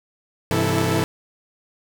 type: tone cluster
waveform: sawtooth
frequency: 100.3 / 129.9 / 166.5 / 327.5 / 439.5 Hz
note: G2 / C3 / E3 / E4 / A4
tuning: +40 / -12 / +18 / -11 / -2 cents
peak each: -21 dBFS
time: 0.51-1.04 s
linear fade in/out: 0 ms
effects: none